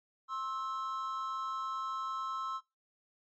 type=tone pair together; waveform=triangle; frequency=1061 / 1310.1 Hz; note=C6 / E6; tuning=+24 / -11 cents; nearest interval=major third; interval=365 cents; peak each=-36 / -35 dBFS; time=0.28-2.61 s; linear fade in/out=50 ms; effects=noise-tail reverb RT60 0.2 s tail -18 dB re dry + MP3 32 kbps